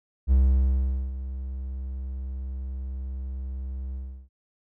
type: tone with ADSR envelope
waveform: triangle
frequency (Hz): 65.4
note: C2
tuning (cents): 0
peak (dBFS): -13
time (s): 0.27-4.29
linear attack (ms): 47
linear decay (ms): 800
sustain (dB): -15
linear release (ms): 340
effects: none